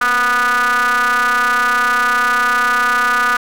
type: ring-modulated tone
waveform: square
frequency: 124.2 Hz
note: B2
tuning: 10 cents sharp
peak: -10 dBFS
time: 0.01-3.37 s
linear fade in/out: 5 ms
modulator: 1350 Hz
effects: none